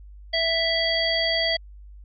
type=harmonic tone; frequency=659.3 Hz; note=E5; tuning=in tune; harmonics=1 / 3 / 5 / 7; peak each=-26 / -26 / -26 / -26 dBFS; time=0.33-1.57 s; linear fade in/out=10 ms; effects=added 50 Hz sine -41 dBFS peak until 2.04 s